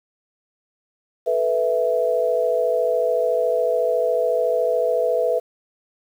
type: chord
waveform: sine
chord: A suspended second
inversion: none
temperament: equal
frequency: 440 / 493.9 / 659.3 Hz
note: A4 / B4 / E5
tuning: 0 / 0 / 0 cents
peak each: -25 / -20 / -21 dBFS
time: 1.26-5.4 s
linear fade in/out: 20 ms
effects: 8-bit